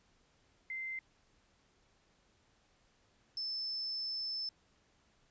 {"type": "tone pair in turn", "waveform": "sine", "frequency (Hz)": [2079, 5268], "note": ["C7", "E8"], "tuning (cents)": [-12, -2], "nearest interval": "octave + major third", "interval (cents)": 1610, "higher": "second", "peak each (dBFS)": [-38, -36], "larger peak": "second", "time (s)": [[0.7, 0.99], [3.37, 4.49]], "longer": "second", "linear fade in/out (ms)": 2, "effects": ["pink hiss -71 dBFS RMS until 5.3 s", "resampled to 16000 Hz"]}